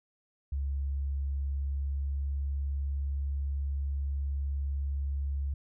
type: tone with pitch glide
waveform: sine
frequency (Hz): 69.3 to 69.74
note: C#2 to C#2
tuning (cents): 0 to +11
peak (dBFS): -29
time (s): 0.52-5.54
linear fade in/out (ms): 5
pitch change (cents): +11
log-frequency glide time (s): 1.56-2.31
effects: none